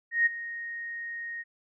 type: tone with ADSR envelope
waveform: sine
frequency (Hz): 1864.7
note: A#6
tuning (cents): 0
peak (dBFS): -18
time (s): 0.11-1.44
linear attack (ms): 150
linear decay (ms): 18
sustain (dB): -16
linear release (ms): 32
effects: none